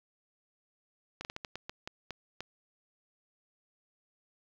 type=slowing click train; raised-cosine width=0.2 ms; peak=-21 dBFS; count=10; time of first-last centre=1.21-2.406 s; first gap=39 ms; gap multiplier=1.29; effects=low-pass 5000 Hz 12 dB/octave + 8-bit